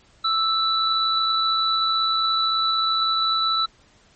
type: tone pair together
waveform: sine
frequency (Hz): 1318.5 / 3958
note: E6 / B7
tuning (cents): 0 / +3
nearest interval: octave + perfect fifth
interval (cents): 1903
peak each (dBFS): -21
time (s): 0.24-3.66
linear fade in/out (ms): 10
effects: pink hiss -56 dBFS RMS until 4.15 s + MP3 32 kbps